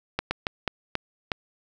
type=slowing click train; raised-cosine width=0.3 ms; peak=-9 dBFS; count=6; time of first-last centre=0.19-1.318 s; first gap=120 ms; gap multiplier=1.32; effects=none